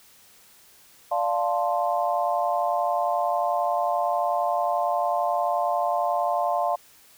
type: chord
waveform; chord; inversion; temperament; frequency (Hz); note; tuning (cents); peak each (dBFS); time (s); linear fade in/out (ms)
sine; D minor seventh; none; equal; 587.3 / 698.5 / 880 / 1046.5; D5 / F5 / A5 / C6; 0 / 0 / 0 / 0; -28 / -24 / -29 / -29; 1.11-6.76; 10
effects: white hiss -54 dBFS RMS until 7.17 s